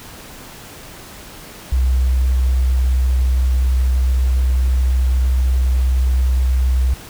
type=tone; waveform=sine; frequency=63.7 Hz; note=C2; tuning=46 cents flat; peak=-12 dBFS; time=1.72-6.94 s; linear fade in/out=5 ms; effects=pink hiss -37 dBFS RMS until 7.09 s